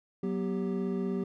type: tone cluster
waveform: triangle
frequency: 186.5 / 242.8 / 392.9 Hz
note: F#3 / B3 / G4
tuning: +14 / -29 / +4 cents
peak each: -30 / -33 / -32 dBFS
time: 0.23-1.24 s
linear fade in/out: 5 ms
effects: none